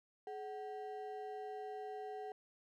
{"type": "ring-modulated tone", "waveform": "triangle", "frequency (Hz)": 587.3, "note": "D5", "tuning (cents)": 0, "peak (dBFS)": -38, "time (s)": [0.27, 2.32], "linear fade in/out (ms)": 2, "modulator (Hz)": 164, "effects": []}